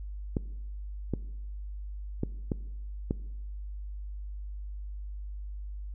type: clicks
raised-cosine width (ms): 3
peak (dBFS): -15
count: 5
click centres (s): 0.368 / 1.137 / 2.234 / 2.518 / 3.109
effects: noise-tail reverb RT60 1.0 s tail -20 dB re dry + added 50 Hz sine -36 dBFS peak until 5.94 s